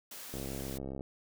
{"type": "high-pass noise", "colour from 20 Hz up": "white", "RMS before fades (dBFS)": -46, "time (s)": [0.11, 0.78], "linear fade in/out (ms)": 5, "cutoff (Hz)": 150, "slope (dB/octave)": 12}
{"type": "click train", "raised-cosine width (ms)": 2, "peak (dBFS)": -27, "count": 46, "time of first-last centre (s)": [0.34, 1.009], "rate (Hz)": 67.3}
{"effects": []}